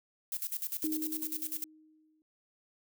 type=noise with tremolo; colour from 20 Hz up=violet; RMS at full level=-35 dBFS; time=0.32-1.64 s; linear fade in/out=2 ms; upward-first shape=square; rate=10 Hz; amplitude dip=80%
type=tone with exponential decay; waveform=sine; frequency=311.7 Hz; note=D#4; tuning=3 cents sharp; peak=-30 dBFS; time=0.84-2.22 s; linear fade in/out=1 ms; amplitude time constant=300 ms
effects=none